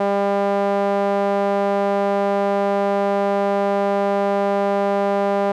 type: tone with band-pass filter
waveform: sawtooth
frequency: 200 Hz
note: G3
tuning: 35 cents sharp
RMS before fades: -19 dBFS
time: 0-5.52 s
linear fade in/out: 5 ms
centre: 660 Hz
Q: 1.9
effects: none